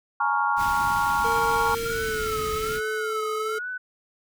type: chord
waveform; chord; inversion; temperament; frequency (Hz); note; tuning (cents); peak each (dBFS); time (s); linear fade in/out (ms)
sine; Bb minor seventh; third; equal with one note detuned; 840.3 / 932.3 / 1108.7 / 1396.9; Ab5 / Bb5 / Db6 / F6; +20 / 0 / 0 / 0; -26; 0.2-1.75; 5
type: band-stop noise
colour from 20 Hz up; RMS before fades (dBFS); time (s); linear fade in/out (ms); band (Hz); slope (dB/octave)
pink; -35; 0.56-2.81; 50; 320 to 1600; 24
type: tone with pitch glide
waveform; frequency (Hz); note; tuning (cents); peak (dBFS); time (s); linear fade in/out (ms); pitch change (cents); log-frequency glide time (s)
square; 460 to 434.4; A#4 to A4; -23 to -22; -28; 1.24-3.59; 10; -99; 1.88-2.17
type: tone with vibrato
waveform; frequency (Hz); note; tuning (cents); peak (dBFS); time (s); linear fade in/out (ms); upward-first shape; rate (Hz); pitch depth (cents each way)
sine; 1370; F6; -34; -29; 1.85-3.78; 10; sine; 1.2; 160
effects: none